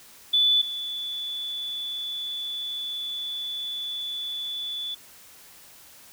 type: tone pair in turn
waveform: sine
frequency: 3477 / 3461 Hz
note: A7 / A7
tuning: -21 / -29 cents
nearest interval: unison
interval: 8 cents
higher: first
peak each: -17 / -29 dBFS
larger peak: first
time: 0.33-0.62 / 0.62-4.95 s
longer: second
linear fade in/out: 10 ms
effects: white hiss -50 dBFS RMS until 6.12 s